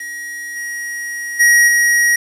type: tone with level steps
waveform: square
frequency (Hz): 1900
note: A#6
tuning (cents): +33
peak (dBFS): -26 / -23 / -8 / -11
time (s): 0-2.16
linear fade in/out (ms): 5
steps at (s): 0.55 / 1.39 / 1.67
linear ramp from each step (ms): 20
effects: resampled to 32000 Hz + 7-bit